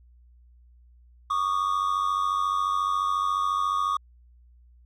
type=tone pair together; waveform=triangle; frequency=1122.8 / 1217 Hz; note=C#6 / D#6; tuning=+22 / -39 cents; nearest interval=minor second; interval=139 cents; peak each=-24 dBFS; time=1.3-3.97 s; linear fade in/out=5 ms; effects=added 60 Hz sine -52 dBFS peak until 4.85 s